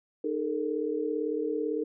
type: tone cluster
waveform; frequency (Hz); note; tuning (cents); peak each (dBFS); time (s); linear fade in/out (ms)
sine; 306.1 / 420.9 / 458.8; D#4 / G#4 / A#4; -28 / +23 / -28; -32 / -33 / -31; 0.24-1.84; 5
effects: none